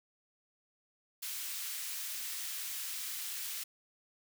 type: high-pass noise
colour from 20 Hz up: white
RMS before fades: -40 dBFS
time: 1.22-3.64 s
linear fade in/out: 10 ms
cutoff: 1800 Hz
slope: 12 dB/octave
effects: none

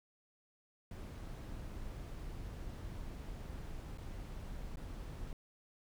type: noise with dropouts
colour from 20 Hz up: brown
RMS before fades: -45 dBFS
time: 0.91-5.33 s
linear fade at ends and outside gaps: 2 ms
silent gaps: 3.976-3.982 / 4.758-4.77 s
effects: none

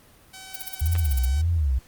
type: tone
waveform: 5% pulse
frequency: 761 Hz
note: F#5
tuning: 48 cents sharp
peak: -28 dBFS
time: 0.33-1.42 s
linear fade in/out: 10 ms
type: noise bursts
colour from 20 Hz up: violet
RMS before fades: -30 dBFS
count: 12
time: 0.54-1.254 s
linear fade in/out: 5 ms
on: 21 ms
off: 42 ms
type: tone with vibrato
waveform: sine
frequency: 73.42 Hz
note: D2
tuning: in tune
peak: -19 dBFS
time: 0.81-1.79 s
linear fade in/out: 10 ms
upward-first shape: sine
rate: 1.8 Hz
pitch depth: 270 cents each way
type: clicks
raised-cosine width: 0.3 ms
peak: -18 / -21 dBFS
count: 2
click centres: 0.953 / 0.962 s
effects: pink hiss -54 dBFS RMS until 1.87 s + Opus 32 kbps

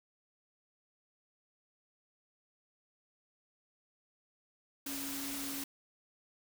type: tone in noise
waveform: sine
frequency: 277.2 Hz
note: C#4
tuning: in tune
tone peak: -42 dBFS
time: 4.86-5.64 s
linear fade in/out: 5 ms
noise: white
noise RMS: -41 dBFS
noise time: 4.86-5.64 s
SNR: -4 dB
effects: none

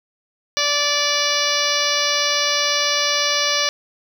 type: harmonic tone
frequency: 582 Hz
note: D5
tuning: 16 cents flat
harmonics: 1 / 2 / 3 / 4 / 5 / 6 / 7 / 8 / 9 / 10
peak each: -26 / -26 / -26 / -26 / -26 / -26 / -26 / -26 / -26 / -26 dBFS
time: 0.57-3.69 s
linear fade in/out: 0 ms
effects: 7-bit

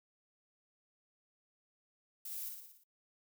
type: noise with echo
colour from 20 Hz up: violet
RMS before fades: -44 dBFS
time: 2.25-2.49 s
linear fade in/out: 5 ms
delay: 58 ms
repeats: 6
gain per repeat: -4 dB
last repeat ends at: 2.838 s
effects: noise-tail reverb RT60 0.1 s tail -25 dB re dry

